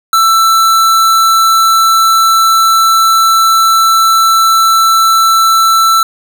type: tone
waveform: square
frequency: 1331 Hz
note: E6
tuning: 16 cents sharp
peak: -6 dBFS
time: 0.13-6.03 s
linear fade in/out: 2 ms
effects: 7-bit